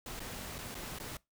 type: noise with dropouts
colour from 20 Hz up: pink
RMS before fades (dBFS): -43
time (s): 0.06-1.17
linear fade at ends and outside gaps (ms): 2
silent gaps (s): 0.195-0.202 / 0.583-0.587 / 0.745-0.751 / 0.987-0.999
effects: noise-tail reverb RT60 0.2 s tail -22 dB re dry